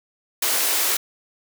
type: high-pass noise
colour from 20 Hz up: white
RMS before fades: -21 dBFS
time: 0.42-0.97 s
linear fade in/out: 5 ms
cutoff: 300 Hz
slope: 48 dB/octave
effects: none